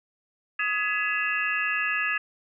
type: tone cluster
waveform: sine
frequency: 1255 / 1685 / 2005 / 2551 / 2740 Hz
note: D#6 / G#6 / B6 / D#7 / F7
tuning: +15 / +25 / +26 / +43 / -34 cents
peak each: -32 / -27 / -34 / -31 / -31 dBFS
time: 0.59-2.18 s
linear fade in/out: 5 ms
effects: none